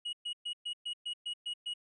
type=tone bursts; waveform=triangle; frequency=2901 Hz; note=F#7; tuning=35 cents flat; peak=-33 dBFS; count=9; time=0.05-1.739 s; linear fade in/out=10 ms; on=81 ms; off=120 ms; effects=resampled to 24000 Hz